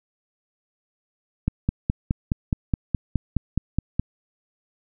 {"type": "click train", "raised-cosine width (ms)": 5, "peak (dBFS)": -8, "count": 13, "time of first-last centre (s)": [1.48, 3.996], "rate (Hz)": 4.77, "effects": []}